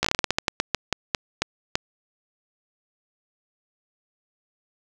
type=slowing click train; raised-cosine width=0.2 ms; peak=-3 dBFS; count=17; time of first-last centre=0.03-1.755 s; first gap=15 ms; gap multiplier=1.23; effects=none